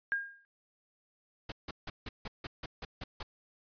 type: tone with exponential decay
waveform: sine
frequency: 1617 Hz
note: G#6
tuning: 47 cents flat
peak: -26 dBFS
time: 0.12-0.45 s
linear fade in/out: 0 ms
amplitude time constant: 71 ms
type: noise bursts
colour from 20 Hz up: pink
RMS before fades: -40 dBFS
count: 10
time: 1.49-3.23 s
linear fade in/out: 5 ms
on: 30 ms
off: 160 ms
effects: resampled to 11025 Hz